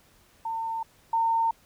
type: tone pair in turn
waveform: sine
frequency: 904 / 910.8 Hz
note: A5 / A#5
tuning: +47 / -40 cents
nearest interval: unison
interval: 13 cents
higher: second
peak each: -28 / -21 dBFS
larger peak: second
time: 0.45-0.83 / 1.13-1.51 s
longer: neither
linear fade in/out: 5 ms
effects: pink hiss -60 dBFS RMS until 1.65 s